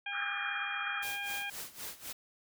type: harmonic tone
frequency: 807 Hz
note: G#5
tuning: 50 cents flat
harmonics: 1 / 2 / 3 / 4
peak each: -44 / -40 / -39 / -44 dBFS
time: 0.06-1.5 s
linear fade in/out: 5 ms
type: band-pass noise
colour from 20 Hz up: white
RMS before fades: -39 dBFS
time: 0.11-1.05 s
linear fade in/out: 50 ms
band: 1200 to 1800 Hz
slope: 96 dB/octave
type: noise with tremolo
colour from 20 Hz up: white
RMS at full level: -41 dBFS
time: 1.02-2.13 s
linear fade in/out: 10 ms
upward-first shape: sine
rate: 3.9 Hz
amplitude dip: 85%
effects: none